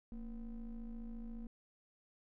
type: ring-modulated tone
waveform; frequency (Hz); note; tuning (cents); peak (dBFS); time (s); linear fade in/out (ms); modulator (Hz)
triangle; 128.2; C3; -35; -38; 0.12-1.47; 2; 101
effects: none